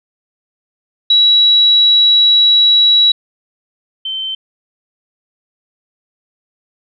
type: tone pair in turn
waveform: sine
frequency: 3900 / 3095 Hz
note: B7 / G7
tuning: -23 / -23 cents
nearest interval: major third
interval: 400 cents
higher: first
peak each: -6 / -18 dBFS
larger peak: first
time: 1.1-3.12 / 4.05-4.35 s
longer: first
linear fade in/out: 5 ms
effects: none